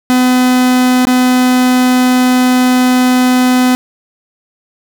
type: tone with dropouts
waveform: 45% pulse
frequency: 252.2 Hz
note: B3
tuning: 36 cents sharp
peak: -7 dBFS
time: 0.1-3.75 s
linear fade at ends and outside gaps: 0 ms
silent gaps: 1.052-1.07 s
effects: none